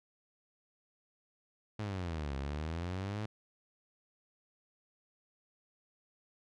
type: exponential two-way sweep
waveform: sawtooth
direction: down then up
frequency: 109.6 to 67 to 109.6 Hz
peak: -32 dBFS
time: 1.79-3.26 s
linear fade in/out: 5 ms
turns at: 2.36 s
effects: low-pass 5000 Hz 12 dB/octave